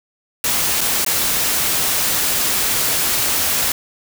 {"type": "noise with dropouts", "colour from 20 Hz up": "white", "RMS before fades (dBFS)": -18, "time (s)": [0.44, 3.72], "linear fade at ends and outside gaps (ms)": 2, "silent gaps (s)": [[0.808, 0.812], [1.048, 1.063]], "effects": []}